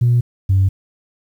sine tone pair in turn, 120.7 / 95.8 Hz, B2 / G2, -39 / -39 cents, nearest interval major third, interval 400 cents, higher first, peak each -9 dBFS, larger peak neither, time 0.01-0.21 / 0.49-0.69 s, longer neither, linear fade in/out 10 ms, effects tanh soft clip ceiling -7 dBFS + 8-bit

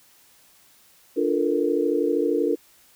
sine chord, Bb major seventh, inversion first, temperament equal with one note detuned, 293.7 / 349.2 / 440 / 472.7 Hz, D4 / F4 / A4 / Bb4, 0 / 0 / 0 / +24 cents, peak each -25 dBFS, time 1.16-2.56 s, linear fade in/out 20 ms, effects white hiss -56 dBFS RMS until 2.95 s

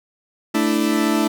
40% pulse chord, A suspended fourth, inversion none, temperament equal, 220 / 293.7 / 329.6 Hz, A3 / D4 / E4, 0 / 0 / 0 cents, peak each -20 dBFS, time 0.54-1.28 s, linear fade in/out 10 ms, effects none

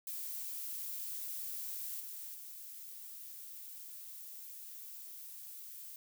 violet noise with level steps, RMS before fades -42 / -46 / -49 dBFS, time 0.07-5.96 s, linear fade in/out 2 ms, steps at 2 / 2.34 s, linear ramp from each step 5 ms, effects none

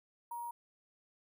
sine tone with sample-and-hold, 947 Hz, A#5, 27 cents sharp, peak -39 dBFS, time 0.31-0.51 s, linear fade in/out 5 ms, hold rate 11025 Hz, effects none

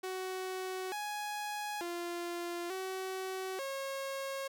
sawtooth tone with pitch steps, 373.8 / 834 / 346.3 / 377.6 / 544 Hz, F#4 / G#5 / F4 / F#4 / C#5, +18 / +7 / -15 / +35 / -33 cents, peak -33 dBFS, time 0.03-4.48 s, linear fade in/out 10 ms, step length 890 ms, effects none

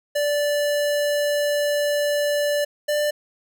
square tone pair in turn, 584 / 592.2 Hz, D5 / D5, -10 / +14 cents, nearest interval unison, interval 24 cents, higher second, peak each -20 dBFS, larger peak neither, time 0.15-2.65 / 2.88-3.11 s, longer first, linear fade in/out 10 ms, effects none

